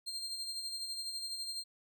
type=tone with tremolo; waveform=35% pulse; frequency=4186 Hz; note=C8; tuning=in tune; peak=-35 dBFS; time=0.06-1.64 s; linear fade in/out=20 ms; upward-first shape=sine; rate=12 Hz; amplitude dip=45%; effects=none